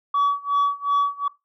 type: tone with tremolo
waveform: sine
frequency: 1138 Hz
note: C#6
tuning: 45 cents sharp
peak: -13 dBFS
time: 0.14-1.28 s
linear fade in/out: 5 ms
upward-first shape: sine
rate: 2.7 Hz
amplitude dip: 95%
effects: noise-tail reverb RT60 0.2 s tail -19 dB re dry + tanh soft clip ceiling -15 dBFS